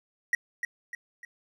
triangle tone with echo, 1909 Hz, A#6, 41 cents sharp, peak -19 dBFS, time 0.33-0.35 s, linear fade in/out 2 ms, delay 300 ms, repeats 3, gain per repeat -7 dB, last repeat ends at 1.25 s, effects none

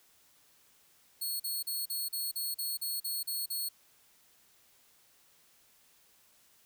5% pulse tone bursts, 4343 Hz, C#8, 36 cents flat, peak -26 dBFS, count 11, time 1.21-3.69 s, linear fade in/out 10 ms, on 190 ms, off 39 ms, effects white hiss -65 dBFS RMS until 6.65 s

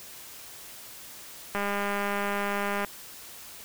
click train, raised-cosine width 0.5 ms, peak -15 dBFS, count 263, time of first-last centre 1.55-2.847 s, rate 202 Hz, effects white hiss -45 dBFS RMS until 3.64 s

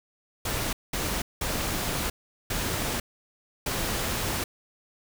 pink noise bursts at uneven times, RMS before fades -29 dBFS, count 5, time 0.45-0.73 / 0.93-1.22 / 1.41-2.1 / 2.5-3 / 3.66-4.44 s, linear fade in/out 5 ms, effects none

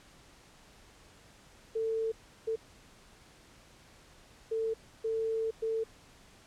sine tone bursts at uneven times, 446.9 Hz, A4, 27 cents sharp, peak -29 dBFS, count 5, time 1.75-2.12 / 2.47-2.56 / 4.51-4.74 / 5.04-5.51 / 5.62-5.84 s, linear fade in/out 10 ms, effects pink hiss -58 dBFS RMS until 6.46 s + low-pass 9000 Hz 12 dB/octave

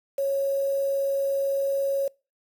sine tone with quantisation, 551 Hz, C#5, 11 cents flat, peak -22 dBFS, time 0.18-2.08 s, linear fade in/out 5 ms, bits 7, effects noise-tail reverb RT60 0.3 s tail -25 dB re dry

